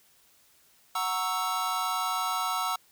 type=chord; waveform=square; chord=F# dominant seventh; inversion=none; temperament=equal; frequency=740 / 932.3 / 1108.7 / 1318.5 Hz; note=F#5 / A#5 / C#6 / E6; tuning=0 / 0 / 0 / 0 cents; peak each=-35 / -35 / -36 / -31 dBFS; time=0.95-2.76 s; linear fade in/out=5 ms; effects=white hiss -62 dBFS RMS until 2.91 s

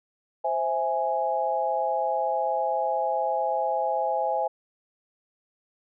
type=chord; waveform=sine; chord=C augmented; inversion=none; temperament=equal; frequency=523.3 / 659.3 / 830.6 Hz; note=C5 / E5 / G#5; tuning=0 / 0 / 0 cents; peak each=-29 / -28 / -26 dBFS; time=0.44-4.48 s; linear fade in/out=10 ms; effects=none

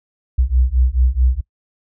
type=beating tone pair; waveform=sine; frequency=60.7 / 65.3 Hz; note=B1 / C2; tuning=-29 / -3 cents; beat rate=4.6 Hz; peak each=-15 dBFS; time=0.38-1.41 s; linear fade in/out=10 ms; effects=noise-tail reverb RT60 0.1 s tail -23 dB re dry

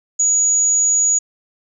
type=tone; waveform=sine; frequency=6810 Hz; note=G#8; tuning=42 cents sharp; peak=-12 dBFS; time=0.19-1.19 s; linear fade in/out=10 ms; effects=none

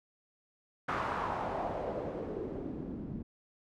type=noise with low-pass filter sweep; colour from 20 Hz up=white; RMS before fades=-37 dBFS; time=0.88-3.23 s; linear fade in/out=10 ms; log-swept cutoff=1300 to 210 Hz; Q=2.3; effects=none

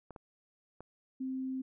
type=clicks; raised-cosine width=1 ms; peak=-33 dBFS; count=3; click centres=0.107 / 0.162 / 0.806 s
type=tone; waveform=sine; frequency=261.6 Hz; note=C4; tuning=in tune; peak=-34 dBFS; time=1.2-1.62 s; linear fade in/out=10 ms
effects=none

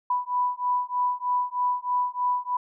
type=beating tone pair; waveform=sine; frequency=987.8 / 991 Hz; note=B5 / B5; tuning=0 / +6 cents; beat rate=3.2 Hz; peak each=-26 dBFS; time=0.1-2.57 s; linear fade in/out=5 ms; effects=none

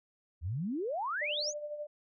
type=exponential sweep; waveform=sine; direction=up; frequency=73.42 to 7060 Hz; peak=-32 dBFS; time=0.41-1.54 s; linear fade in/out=50 ms
type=tone with tremolo; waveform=sine; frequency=594 Hz; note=D5; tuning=20 cents sharp; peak=-35 dBFS; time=1.21-1.87 s; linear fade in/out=10 ms; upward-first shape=sine; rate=12 Hz; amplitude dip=55%
effects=none

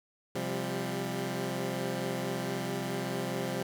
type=chord; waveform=15% pulse; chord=C suspended fourth; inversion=none; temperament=equal with one note detuned; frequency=130.81 / 174.61 / 198.5 Hz; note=C3 / F3 / G3; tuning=0 / 0 / +22 cents; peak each=-30 dBFS; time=0.35-3.63 s; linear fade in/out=5 ms; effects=none

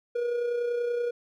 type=tone with amplitude modulation; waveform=triangle; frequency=479.3 Hz; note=A#4; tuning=48 cents sharp; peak=-22 dBFS; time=0.15-1.11 s; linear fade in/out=10 ms; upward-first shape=sine; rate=30.5 Hz; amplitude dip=40%; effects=none

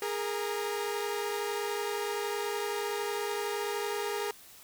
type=tone cluster; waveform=sawtooth; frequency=411.2 / 461.9 / 937 Hz; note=G#4 / A#4 / A#5; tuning=-17 / -16 / +9 cents; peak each=-29 / -33 / -38 dBFS; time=0.02-4.31 s; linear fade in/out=2 ms; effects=white hiss -53 dBFS RMS until 4.63 s

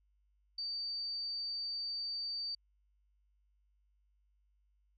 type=tone; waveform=sine; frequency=4614 Hz; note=D8; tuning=31 cents flat; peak=-36 dBFS; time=0.58-2.55 s; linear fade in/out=5 ms; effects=added 50 Hz sine -70 dBFS peak until 4.97 s + MP3 48 kbps

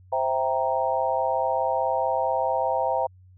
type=chord; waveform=sine; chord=C dominant seventh; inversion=none; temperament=equal; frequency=523.3 / 659.3 / 784 / 932.3 Hz; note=C5 / E5 / G5 / Bb5; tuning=0 / 0 / 0 / 0 cents; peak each=-27 dBFS; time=0.12-3.07 s; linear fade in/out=10 ms; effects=added 92 Hz sine -49 dBFS peak until 3.37 s

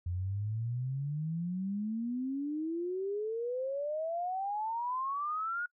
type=exponential sweep; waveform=sine; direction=up; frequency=86.1 to 1458 Hz; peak=-32 dBFS; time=0.06-5.66 s; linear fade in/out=5 ms; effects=noise-tail reverb RT60 0.1 s tail -25 dB re dry

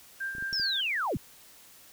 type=tone with tremolo; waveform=sine; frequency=1585 Hz; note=G6; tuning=19 cents sharp; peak=-30 dBFS; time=0.2-0.81 s; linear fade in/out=10 ms; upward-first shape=sine; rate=5 Hz; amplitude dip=50%
type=clicks; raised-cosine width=3 ms; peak=-33 dBFS; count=5; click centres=0.351 / 0.383 / 0.425 / 0.528 / 0.598 s
type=linear sweep; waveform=sine; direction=down; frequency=5500 to 73.42 Hz; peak=-27 dBFS; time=0.53-1.17 s; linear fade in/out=0 ms
effects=white hiss -54 dBFS RMS until 1.92 s

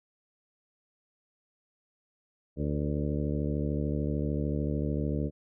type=harmonic tone with a mistuned harmonic; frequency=73.42 Hz; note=D2; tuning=in tune; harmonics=1 / 2 / 3 / 4 / 5 / 6 / 7 / 8; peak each=-33 / -32 / -35 / -35 / -41 / -39 / -42 / -43 dBFS; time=2.56-5.31 s; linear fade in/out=50 ms; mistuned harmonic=7; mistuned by=-27 cents; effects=none

